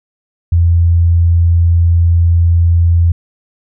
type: tone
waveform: sine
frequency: 85 Hz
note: F2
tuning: 46 cents flat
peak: -6 dBFS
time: 0.52-3.12 s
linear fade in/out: 5 ms
effects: none